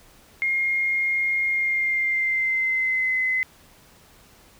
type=tone with pitch glide; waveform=sine; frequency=2134 to 2039 Hz; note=C7 to C7; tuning=+34 to -45 cents; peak=-20 dBFS; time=0.42-3.43 s; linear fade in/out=0 ms; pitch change=-79 cents; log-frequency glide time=1.46-3.19 s; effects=pink hiss -53 dBFS RMS until 4.59 s